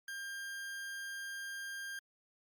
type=tone; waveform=40% pulse; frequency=1600 Hz; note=G6; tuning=35 cents sharp; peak=-40 dBFS; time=0.08-1.99 s; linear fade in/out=2 ms; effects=Opus 48 kbps